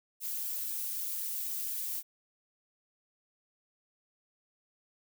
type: noise with flanger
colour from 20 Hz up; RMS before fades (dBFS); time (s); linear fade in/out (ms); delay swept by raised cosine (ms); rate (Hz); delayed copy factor
violet; -36; 0.2-2.03; 50; 1.4 to 3.8; 3.9; -0.7
effects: none